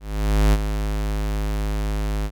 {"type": "tone with ADSR envelope", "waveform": "square", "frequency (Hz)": 51.91, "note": "G#1", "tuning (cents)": 0, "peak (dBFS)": -13, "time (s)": [0, 2.31], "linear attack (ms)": 530, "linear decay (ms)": 39, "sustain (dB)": -9, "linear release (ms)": 59, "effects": []}